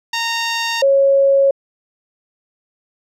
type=tone pair in turn; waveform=10% pulse / sine; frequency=923 / 549.9 Hz; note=A#5 / C#5; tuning=-17 / -14 cents; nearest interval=major sixth; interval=897 cents; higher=first; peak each=-9 dBFS; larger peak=neither; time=0.13-0.82 / 0.82-1.51 s; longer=neither; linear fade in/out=5 ms; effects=low-pass 8000 Hz 12 dB/octave

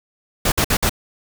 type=noise bursts; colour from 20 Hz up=pink; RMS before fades=-17 dBFS; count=4; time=0.45-0.895 s; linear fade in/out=5 ms; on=70 ms; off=55 ms; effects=none

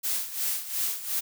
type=noise with tremolo; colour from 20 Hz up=blue; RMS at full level=-27 dBFS; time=0.03-1.21 s; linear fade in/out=20 ms; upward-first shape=sine; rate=2.8 Hz; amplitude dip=75%; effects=none

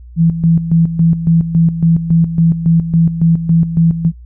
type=tone with tremolo; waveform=sine; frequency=165.6 Hz; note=E3; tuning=8 cents sharp; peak=-6 dBFS; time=0.16-4.12 s; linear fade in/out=50 ms; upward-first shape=square; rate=3.6 Hz; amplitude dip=70%; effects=noise-tail reverb RT60 0.1 s tail -22 dB re dry + added 60 Hz sine -32 dBFS peak until 4.25 s

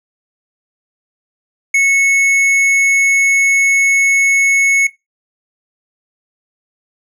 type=tone with tanh clipping; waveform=sine; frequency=2200 Hz; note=C#7; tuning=14 cents flat; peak=-10 dBFS; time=1.74-4.87 s; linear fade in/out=5 ms; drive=9 dB; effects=noise-tail reverb RT60 0.2 s tail -18 dB re dry

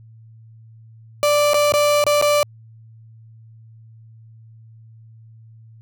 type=tone with dropouts; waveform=35% pulse; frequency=587.3 Hz; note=D5; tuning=in tune; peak=-12 dBFS; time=1.23-2.43 s; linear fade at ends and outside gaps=0 ms; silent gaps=1.534-1.543 / 1.721-1.738 / 2.04-2.066 / 2.214-2.224 s; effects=added 112 Hz sine -42 dBFS peak until 5.81 s

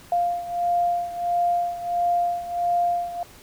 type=beating tone pair; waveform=sine; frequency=698.5 / 700 Hz; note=F5 / F5; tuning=0 / +4 cents; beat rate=1.5 Hz; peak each=-22 / -26 dBFS; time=0.12-3.23 s; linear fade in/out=2 ms; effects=pink hiss -48 dBFS RMS until 3.42 s

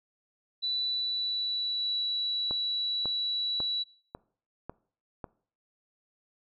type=tone with pitch glide; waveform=sine; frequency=3968 to 3929 Hz; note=B7 to B7; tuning=+7 to -10 cents; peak=-28 dBFS; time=0.62-3.84 s; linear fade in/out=20 ms; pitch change=-17 cents; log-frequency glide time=0.84-2.02 s
type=click train; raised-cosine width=1 ms; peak=-23 dBFS; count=6; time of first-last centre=2.51-5.242 s; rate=1.83 Hz
effects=noise-tail reverb RT60 0.5 s tail -22 dB re dry

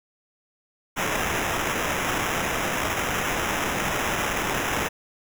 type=noise with sample-and-hold; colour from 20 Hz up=blue; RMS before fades=-26 dBFS; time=0.96-4.89 s; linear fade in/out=20 ms; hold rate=4410 Hz; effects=none

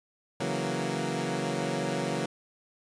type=chord; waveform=15% pulse; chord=F# dominant seventh; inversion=second; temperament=equal; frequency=138.59 / 164.81 / 185 / 233.1 Hz; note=C#3 / E3 / F#3 / A#3; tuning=0 / 0 / 0 / 0 cents; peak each=-28 dBFS; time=0.4-2.26 s; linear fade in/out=5 ms; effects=resampled to 22050 Hz

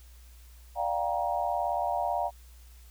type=chord; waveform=sine; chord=G minor seventh; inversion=second; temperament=just; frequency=588 / 705.6 / 784 / 940.8 Hz; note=D5 / F5 / G5 / Bb5; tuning=+2 / +18 / 0 / +16 cents; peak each=-34 / -30 / -33 / -33 dBFS; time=0.75-2.31 s; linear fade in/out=50 ms; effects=added 60 Hz sine -49 dBFS peak until 2.9 s + white hiss -60 dBFS RMS until 2.9 s

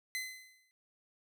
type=tone with exponential decay; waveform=sawtooth; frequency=2039 Hz; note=C7; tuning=45 cents flat; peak=-30 dBFS; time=0.15-0.71 s; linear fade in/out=0 ms; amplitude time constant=120 ms; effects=none

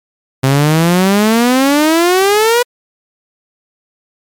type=exponential sweep; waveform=sawtooth; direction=up; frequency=130.81 to 493.9 Hz; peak=-4 dBFS; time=0.43-2.63 s; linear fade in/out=10 ms; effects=MP3 96 kbps

